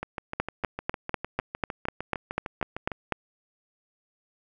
two click trains, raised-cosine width 0.5 ms, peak -17 / -10 dBFS, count 20 / 12, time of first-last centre 0.03-2.918 / 0.4-3.123 s, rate 6.58 / 4.04 Hz, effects none

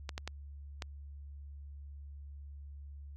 clicks, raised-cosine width 0.2 ms, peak -21 dBFS, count 4, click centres 0.092 / 0.179 / 0.276 / 0.822 s, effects added 71 Hz sine -45 dBFS peak until 3.16 s

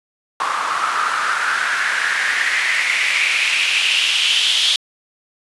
white noise with band-pass filter sweep, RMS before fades -18 dBFS, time 0.4-4.76 s, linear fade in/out 2 ms, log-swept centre 1100 to 3400 Hz, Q 5, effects resampled to 24000 Hz

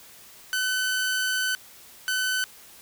sawtooth tone pair in turn, 1513 / 1513 Hz, F#6 / F#6, +38 / +38 cents, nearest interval unison, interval 0 cents, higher neither, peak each -20 dBFS, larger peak neither, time 0.53-1.55 / 2.08-2.44 s, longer first, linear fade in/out 0 ms, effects white hiss -49 dBFS RMS until 2.81 s

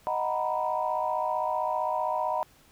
sine chord, B major seventh, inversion first, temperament equal, 622.3 / 740 / 932.3 / 987.8 Hz, D#5 / F#5 / A#5 / B5, 0 / 0 / 0 / 0 cents, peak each -31 dBFS, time 0.07-2.43 s, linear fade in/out 0 ms, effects tanh soft clip ceiling -15 dBFS + pink hiss -59 dBFS RMS until 2.71 s

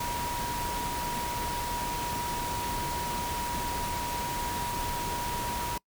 sine tone in noise, 960 Hz, B5, 49 cents flat, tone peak -32 dBFS, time 0-5.78 s, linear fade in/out 5 ms, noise pink, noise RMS -35 dBFS, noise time 0-5.78 s, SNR 0 dB, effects noise-tail reverb RT60 0.1 s tail -25 dB re dry

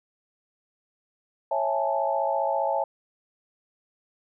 sine chord, A major seventh, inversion first, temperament just, 550 / 660 / 825 / 880 Hz, C#5 / E5 / G#5 / A5, -14 / +2 / -12 / 0 cents, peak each -28 / -28 / -29 / -28 dBFS, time 1.51-2.84 s, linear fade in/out 5 ms, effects none

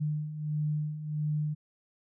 sine beating tone pair, 150 / 151.5 Hz, D3 / D#3, +37 / -46 cents, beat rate 1.5 Hz, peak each -36 / -30 dBFS, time 0-1.55 s, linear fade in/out 20 ms, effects none

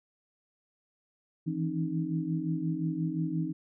sine tone cluster, 160.4 / 166.1 / 267.4 / 310.1 Hz, E3 / E3 / C4 / D#4, -47 / +13 / +38 / -6 cents, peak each -35 / -32 / -37 / -34 dBFS, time 1.46-3.53 s, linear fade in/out 20 ms, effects none

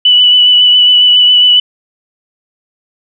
sine tone with vibrato, 2969 Hz, F#7, 5 cents sharp, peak -3 dBFS, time 0.05-1.6 s, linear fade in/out 5 ms, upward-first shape triangle, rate 7.3 Hz, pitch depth 21 cents each way, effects none

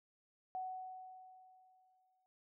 sine tone with exponential decay, 746 Hz, F#5, 14 cents sharp, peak -38 dBFS, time 0.55-2.26 s, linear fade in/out 0 ms, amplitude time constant 370 ms, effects none

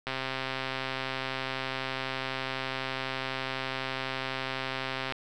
click train, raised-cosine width 0.3 ms, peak -16 dBFS, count 668, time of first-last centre 0.07-5.123 s, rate 132 Hz, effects none

